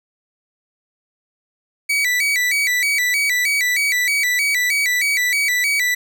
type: tone with vibrato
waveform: 40% pulse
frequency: 2116 Hz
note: C7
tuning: 19 cents sharp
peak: -15 dBFS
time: 1.89-5.95 s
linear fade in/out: 10 ms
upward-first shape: square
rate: 3.2 Hz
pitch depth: 120 cents each way
effects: 9-bit